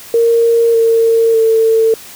sine tone with pitch steps, 463.3 / 455.6 / 448 Hz, A#4 / A#4 / A4, -11 / -40 / +31 cents, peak -7 dBFS, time 0.14-1.94 s, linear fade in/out 2 ms, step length 600 ms, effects white hiss -34 dBFS RMS until 2.15 s

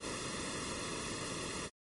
pink noise with comb filter, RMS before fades -40 dBFS, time 0-1.7 s, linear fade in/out 50 ms, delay 1.3 ms, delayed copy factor -0.85, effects MP3 48 kbps

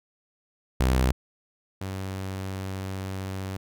sawtooth tone pair in turn, 64 / 95.53 Hz, C2 / G2, -38 / -44 cents, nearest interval perfect fifth, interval 694 cents, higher second, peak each -16 / -27 dBFS, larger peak first, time 0.8-1.12 / 1.81-3.57 s, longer second, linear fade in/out 5 ms, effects none

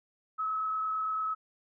sine tone with frequency modulation, 1288 Hz, E6, 41 cents flat, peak -29 dBFS, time 0.38-1.35 s, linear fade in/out 20 ms, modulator 28.9 Hz, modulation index 0.6, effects none

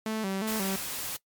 sawtooth tone with vibrato, 205.6 Hz, G#3, 17 cents flat, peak -25 dBFS, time 0.06-0.76 s, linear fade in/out 2 ms, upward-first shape square, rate 2.8 Hz, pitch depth 110 cents each way
white noise, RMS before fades -35 dBFS, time 0.47-1.17 s, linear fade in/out 10 ms
effects noise-tail reverb RT60 0.1 s tail -20 dB re dry + MP3 96 kbps

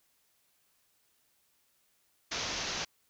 white low-pass noise, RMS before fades -36 dBFS, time 2.31-2.85 s, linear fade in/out 10 ms, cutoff 6500 Hz, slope 96 dB/octave, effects white hiss -72 dBFS RMS until 3.09 s

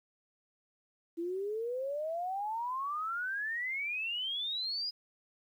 sine exponential sweep, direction up, 329.6 to 5000 Hz, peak -33 dBFS, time 1.17-4.91 s, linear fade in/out 20 ms, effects 11-bit

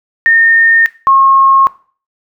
sine tone pair in turn, 1827 / 1081.6 Hz, A#6 / C#6, -35 / -43 cents, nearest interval major sixth, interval 908 cents, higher first, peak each -4 dBFS, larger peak neither, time 0.26-0.86 / 1.07-1.67 s, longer neither, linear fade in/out 0 ms, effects noise-tail reverb RT60 0.4 s tail -18 dB re dry

